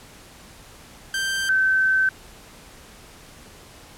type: tone pair in turn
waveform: sawtooth / sine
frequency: 1568 / 1539.3 Hz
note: G6 / G6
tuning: 0 / -32 cents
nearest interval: unison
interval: 32 cents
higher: first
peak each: -19 / -16 dBFS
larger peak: second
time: 1.14-1.49 / 1.49-2.09 s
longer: second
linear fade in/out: 2 ms
effects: pink hiss -46 dBFS RMS until 3.97 s + low-pass 12000 Hz 12 dB/octave